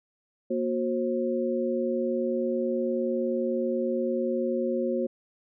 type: tone cluster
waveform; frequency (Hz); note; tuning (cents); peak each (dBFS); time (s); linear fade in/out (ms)
sine; 236.6 / 365.7 / 534; A#3 / F#4 / C5; +26 / -20 / +35; -29; 0.5-5.07; 10
effects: none